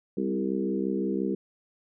harmonic tone with a mistuned harmonic, 65.8 Hz, C2, 10 cents sharp, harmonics 3 / 4 / 5 / 6 / 7, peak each -30 / -33 / -31 / -32 / -36 dBFS, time 0.17-1.35 s, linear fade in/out 5 ms, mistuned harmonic 4, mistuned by -19 cents, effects none

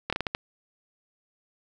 slowing click train, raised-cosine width 0.3 ms, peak -11 dBFS, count 6, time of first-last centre 0.1-0.349 s, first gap 26 ms, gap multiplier 1.33, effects none

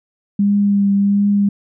sine tone with vibrato, 201.1 Hz, G3, 44 cents sharp, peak -11 dBFS, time 0.39-1.49 s, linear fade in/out 5 ms, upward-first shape triangle, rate 1.4 Hz, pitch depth 21 cents each way, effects none

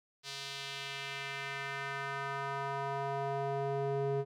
square tone with band-pass filter sweep, 138.59 Hz, C#3, in tune, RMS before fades -37 dBFS, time 0.23-4.25 s, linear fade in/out 50 ms, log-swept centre 4400 to 410 Hz, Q 1.6, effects none

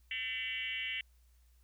sine tone with frequency modulation, 2500 Hz, D#7, 8 cents sharp, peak -35 dBFS, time 0.11-1.01 s, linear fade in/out 2 ms, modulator 236 Hz, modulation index 2.5, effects added 60 Hz sine -62 dBFS peak until 1.63 s + white hiss -75 dBFS RMS until 1.63 s

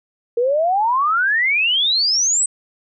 sine exponential sweep, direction up, 460 to 8270 Hz, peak -14 dBFS, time 0.37-2.46 s, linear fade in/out 5 ms, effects none

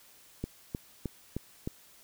click train, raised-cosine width 3 ms, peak -20 dBFS, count 5, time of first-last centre 0.44-1.675 s, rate 3.24 Hz, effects white hiss -58 dBFS RMS until 2.03 s

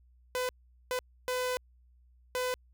sawtooth tone bursts at uneven times, 503 Hz, B4, 32 cents sharp, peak -26 dBFS, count 4, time 0.35-0.49 / 0.91-0.99 / 1.28-1.57 / 2.35-2.54 s, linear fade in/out 0 ms, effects added 61 Hz sine -59 dBFS peak until 2.73 s

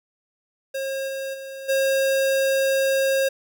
square tone with level steps, 539 Hz, C#5, 49 cents flat, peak -26 / -28 / -34 / -19 dBFS, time 0.74-3.29 s, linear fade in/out 10 ms, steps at 1.07 / 1.33 / 1.68 s, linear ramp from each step 20 ms, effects none

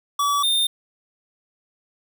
square tone pair in turn, 1145 / 3629 Hz, D6 / A#7, -44 / -47 cents, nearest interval octave + minor sixth, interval 1997 cents, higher second, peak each -19 / -18 dBFS, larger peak second, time 0.19-0.43 / 0.43-0.67 s, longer neither, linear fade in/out 5 ms, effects none

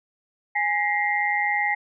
sine tone cluster, 828 / 1914 / 2092 Hz, G#5 / A#6 / C7, -5 / +45 / -1 cents, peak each -25 dBFS, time 0.55-1.75 s, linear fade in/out 10 ms, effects none

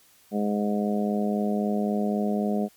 harmonic tone, 103.8 Hz, G#2, in tune, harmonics 2 / 3 / 4 / 5 / 6 / 7, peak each -24 / -35 / -31 / -35 / -33 / -34 dBFS, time 0.31-2.69 s, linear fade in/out 50 ms, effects white hiss -58 dBFS RMS until 2.76 s + MP3 96 kbps

